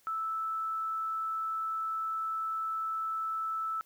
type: tone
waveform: sine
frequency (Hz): 1315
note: E6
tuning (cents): -5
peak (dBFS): -31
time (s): 0.07-3.81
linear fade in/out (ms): 0
effects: white hiss -66 dBFS RMS until 3.85 s